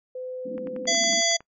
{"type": "tone", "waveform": "sine", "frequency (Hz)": 509, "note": "C5", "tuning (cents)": -48, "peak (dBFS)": -31, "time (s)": [0.15, 0.93], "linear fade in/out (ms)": 5}
{"type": "band-pass noise", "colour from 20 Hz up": "pink", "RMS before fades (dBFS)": -37, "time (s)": [0.45, 1.21], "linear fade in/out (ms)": 10, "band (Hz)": [210, 300], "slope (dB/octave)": 48}
{"type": "click train", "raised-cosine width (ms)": 0.5, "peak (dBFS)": -29, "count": 10, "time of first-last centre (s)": [0.58, 1.406], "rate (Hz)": 10.9}
{"type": "harmonic tone", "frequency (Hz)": 675, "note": "E5", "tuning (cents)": 41, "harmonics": [1, 3, 5, 7, 9, 10], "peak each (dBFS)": [-27, -27, -27, -27, -27, -27], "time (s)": [0.87, 1.37], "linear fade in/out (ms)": 10}
{"effects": ["noise-tail reverb RT60 0.1 s tail -22 dB re dry"]}